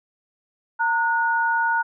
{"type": "tone pair together", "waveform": "sine", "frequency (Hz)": [917, 1455.6], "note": ["A#5", "F#6"], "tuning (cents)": [-29, -29], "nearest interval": "minor sixth", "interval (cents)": 800, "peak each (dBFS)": -21, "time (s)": [0.79, 1.83], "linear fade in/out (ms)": 20, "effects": []}